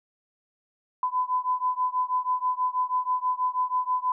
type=beating tone pair; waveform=sine; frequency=1004 / 1010.2 Hz; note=B5 / B5; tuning=+28 / +39 cents; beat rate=6.2 Hz; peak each=-26 / -27 dBFS; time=1.03-4.12 s; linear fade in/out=2 ms; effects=none